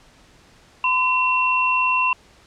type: tone pair together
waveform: sine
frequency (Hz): 1016.9 / 2720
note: C6 / F7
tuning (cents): -50 / -46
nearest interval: octave + perfect fourth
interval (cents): 1704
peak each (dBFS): -19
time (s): 0.84-2.13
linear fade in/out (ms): 2
effects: pink hiss -52 dBFS RMS until 2.46 s + low-pass 7000 Hz 12 dB/octave